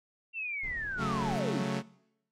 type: linear sweep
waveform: sine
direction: down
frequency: 2737 to 98.9 Hz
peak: -33 dBFS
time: 0.33-1.66 s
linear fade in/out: 50 ms
type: noise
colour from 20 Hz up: brown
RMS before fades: -45 dBFS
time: 0.63-1.36 s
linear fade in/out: 5 ms
type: chord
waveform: sawtooth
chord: F# minor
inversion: second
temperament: equal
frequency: 138.59 / 185 / 220 Hz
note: C#3 / F#3 / A3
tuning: 0 / 0 / 0 cents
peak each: -31 / -31 / -31 dBFS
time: 0.97-1.83 s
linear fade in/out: 50 ms
type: noise with exponential growth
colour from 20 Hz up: violet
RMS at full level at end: -42 dBFS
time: 0.98-1.39 s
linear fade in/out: 0 ms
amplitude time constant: 87 ms
effects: noise-tail reverb RT60 0.8 s tail -21 dB re dry + low-pass 7000 Hz 12 dB/octave